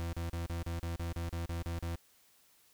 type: tone bursts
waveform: 40% pulse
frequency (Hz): 84.5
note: E2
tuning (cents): +43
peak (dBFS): -34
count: 12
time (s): 0-1.956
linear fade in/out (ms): 0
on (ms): 130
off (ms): 36
effects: white hiss -66 dBFS RMS until 2.73 s